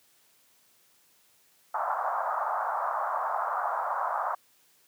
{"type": "band-pass noise", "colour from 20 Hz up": "white", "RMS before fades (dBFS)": -30, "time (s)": [1.74, 4.35], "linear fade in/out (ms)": 5, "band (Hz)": [640, 1300], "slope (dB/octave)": 48, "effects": ["white hiss -64 dBFS RMS until 4.87 s", "high-pass 100 Hz 12 dB/octave"]}